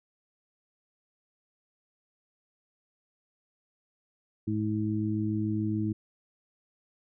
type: harmonic tone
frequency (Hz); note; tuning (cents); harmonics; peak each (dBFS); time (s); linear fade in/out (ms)
107; A2; -48; 1 / 2 / 3; -31 / -31 / -31; 4.47-5.93; 10
effects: none